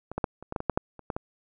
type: clicks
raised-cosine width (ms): 1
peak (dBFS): -22 / -15 / -10 / -28 / -19 / -14 / -18 / -9 / -9 / -29 / -16 / -17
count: 12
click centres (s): 0.116 / 0.18 / 0.242 / 0.426 / 0.524 / 0.562 / 0.604 / 0.697 / 0.775 / 0.993 / 1.102 / 1.165
effects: none